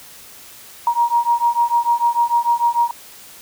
sine beating tone pair, 942 / 948.7 Hz, A#5 / A#5, +18 / +30 cents, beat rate 6.7 Hz, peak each -17 dBFS, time 0.87-2.91 s, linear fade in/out 2 ms, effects white hiss -41 dBFS RMS until 3.41 s

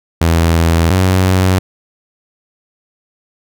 sawtooth tone pair in turn, 83 / 93.16 Hz, E2 / F#2, +12 / +12 cents, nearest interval major second, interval 200 cents, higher second, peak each -5 dBFS, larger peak neither, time 0.21-0.9 / 0.9-1.59 s, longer neither, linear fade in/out 5 ms, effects none

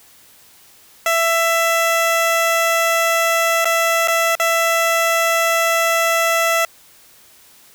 15% pulse tone with dropouts, 665 Hz, E5, 15 cents sharp, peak -8 dBFS, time 1.06-6.65 s, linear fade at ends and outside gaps 2 ms, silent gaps 3.646-3.654 / 4.075-4.082 / 4.353-4.398 s, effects white hiss -48 dBFS RMS until 7.74 s

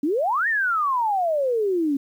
sine exponential two-way sweep, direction up then down, 270 to 1880 to 270 Hz, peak -19 dBFS, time 0.03-1.97 s, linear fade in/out 5 ms, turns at 0.48 s, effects 9-bit

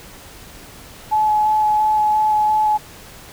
sine tone with vibrato, 854 Hz, G#5, 48 cents sharp, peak -13 dBFS, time 1.11-2.78 s, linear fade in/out 20 ms, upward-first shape square, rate 2.9 Hz, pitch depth 9 cents each way, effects pink hiss -40 dBFS RMS until 3.32 s

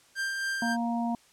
45% pulse tone with tremolo, 1584 Hz, G6, 18 cents sharp, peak -28 dBFS, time 0.15-0.77 s, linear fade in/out 50 ms, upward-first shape sine, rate 3.7 Hz, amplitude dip 30%
harmonic tone, 234.4 Hz, A#3, 10 cents sharp, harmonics 1 / 3 / 4, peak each -28 / -33 / -36 dBFS, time 0.62-1.15 s, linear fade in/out 2 ms
effects white hiss -60 dBFS RMS until 1.32 s + low-pass 9000 Hz 12 dB/octave

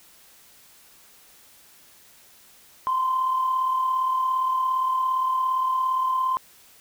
sine tone pair together, 1001.6 / 1039 Hz, B5 / C6, +24 / -12 cents, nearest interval minor second, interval 64 cents, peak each -31 / -20 dBFS, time 2.87-6.37 s, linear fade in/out 0 ms, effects tanh soft clip ceiling -15 dBFS + white hiss -53 dBFS RMS until 6.8 s

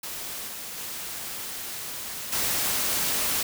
white noise with level steps, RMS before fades -35 / -37 / -35 / -26 dBFS, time 0.03-3.43 s, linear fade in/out 5 ms, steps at 0.47 / 0.77 / 2.32 s, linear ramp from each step 10 ms, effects none

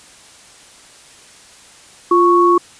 sine tone pair together, 349.2 / 1108.6 Hz, F4 / C#6, 0 / 0 cents, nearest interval octave + minor sixth, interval 2000 cents, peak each -11 dBFS, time 2.11-2.58 s, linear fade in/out 5 ms, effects white hiss -43 dBFS RMS until 2.79 s + resampled to 22050 Hz

